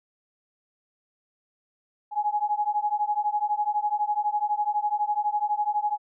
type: beating tone pair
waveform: sine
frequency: 830.6 / 842.6 Hz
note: G#5 / G#5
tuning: 0 / +25 cents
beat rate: 12 Hz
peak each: -26 / -26 dBFS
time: 2.11-5.98 s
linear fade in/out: 50 ms
effects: none